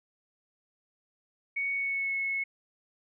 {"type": "tone with pitch glide", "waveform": "sine", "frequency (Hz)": [2228, 2191], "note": ["C#7", "C#7"], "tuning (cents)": [8, -21], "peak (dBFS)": -28, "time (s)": [1.56, 2.44], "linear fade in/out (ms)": 10, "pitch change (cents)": -29, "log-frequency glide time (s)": [1.73, 2.14], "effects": []}